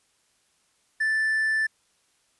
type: tone with hard clipping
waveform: triangle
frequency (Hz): 1761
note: A6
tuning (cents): +1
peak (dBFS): -22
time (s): 1-1.67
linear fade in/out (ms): 10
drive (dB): 5
effects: white hiss -67 dBFS RMS until 2.39 s + resampled to 24000 Hz